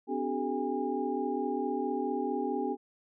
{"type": "tone cluster", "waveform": "sine", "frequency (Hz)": [254.3, 289.5, 379.6, 424.1, 812], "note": ["C4", "D4", "F#4", "G#4", "G#5"], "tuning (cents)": [-49, -25, 44, 36, -39], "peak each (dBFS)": [-35, -36, -35, -36, -36], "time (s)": [0.07, 2.77], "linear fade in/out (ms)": 50, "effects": []}